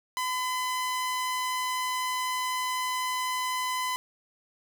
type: tone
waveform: sawtooth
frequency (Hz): 1012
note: B5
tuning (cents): +42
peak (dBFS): -24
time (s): 0.17-3.96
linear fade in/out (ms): 0
effects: none